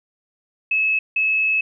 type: tone pair in turn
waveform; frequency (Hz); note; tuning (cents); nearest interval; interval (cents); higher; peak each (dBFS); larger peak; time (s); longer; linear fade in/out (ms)
sine; 2590 / 2590; E7 / E7; -31 / -31; unison; 0; neither; -16; neither; 0.71-0.99 / 1.16-1.61; second; 5
effects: none